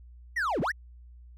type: linear two-way sweep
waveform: triangle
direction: down then up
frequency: 2000 to 116.6 to 2000 Hz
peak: -24 dBFS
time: 0.36-0.72 s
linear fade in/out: 10 ms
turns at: 0.61 s
effects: added 60 Hz sine -47 dBFS peak until 1.37 s